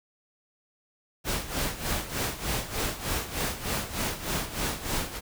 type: noise with tremolo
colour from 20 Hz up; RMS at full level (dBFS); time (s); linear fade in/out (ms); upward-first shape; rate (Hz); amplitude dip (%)
pink; -28; 1.24-5.21; 50; sine; 3.3; 75
effects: none